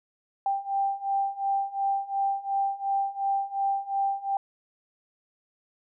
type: beating tone pair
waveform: sine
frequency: 787 / 789.8 Hz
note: G5 / G5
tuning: +7 / +13 cents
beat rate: 2.8 Hz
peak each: -29 / -27 dBFS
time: 0.46-4.37 s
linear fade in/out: 2 ms
effects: none